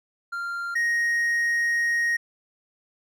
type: tone pair in turn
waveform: triangle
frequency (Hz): 1390 / 1873.3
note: F6 / A#6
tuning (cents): -9 / +8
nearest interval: perfect fourth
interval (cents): 517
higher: second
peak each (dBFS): -26 / -19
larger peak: second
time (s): 0.32-0.75 / 0.75-2.17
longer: second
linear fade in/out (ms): 10
effects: none